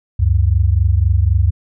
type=tone pair together; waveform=sine; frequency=71.39 / 95.3 Hz; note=D2 / G2; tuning=-48 / -48 cents; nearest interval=perfect fourth; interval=500 cents; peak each=-13 dBFS; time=0.19-1.51 s; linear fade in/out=10 ms; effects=none